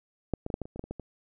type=clicks; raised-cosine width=2 ms; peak=-14 / -20 / -21 / -14 / -20 / -30 / -28 / -20 / -28 / -22 / -25 dBFS; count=11; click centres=0.337 / 0.464 / 0.502 / 0.541 / 0.617 / 0.655 / 0.76 / 0.794 / 0.84 / 0.91 / 0.997 s; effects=none